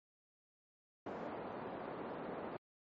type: band-pass noise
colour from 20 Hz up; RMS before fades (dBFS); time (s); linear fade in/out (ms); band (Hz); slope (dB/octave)
pink; -45; 1.06-2.57; 5; 280 to 910; 12
effects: MP3 32 kbps